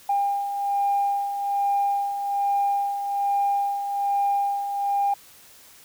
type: beating tone pair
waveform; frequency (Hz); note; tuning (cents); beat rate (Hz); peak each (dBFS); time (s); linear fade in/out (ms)
sine; 802 / 803.2; G5 / G5; +39 / +42; 1.2; -29 / -21; 0.09-5.14; 5
effects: tanh soft clip ceiling -14 dBFS + white hiss -50 dBFS RMS until 5.84 s